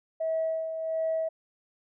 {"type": "tone with tremolo", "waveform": "sine", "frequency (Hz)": 645, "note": "E5", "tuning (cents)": -38, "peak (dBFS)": -24, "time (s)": [0.2, 1.29], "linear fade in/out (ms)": 10, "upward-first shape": "sine", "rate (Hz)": 1.4, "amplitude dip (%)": 55, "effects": ["tanh soft clip ceiling -21 dBFS"]}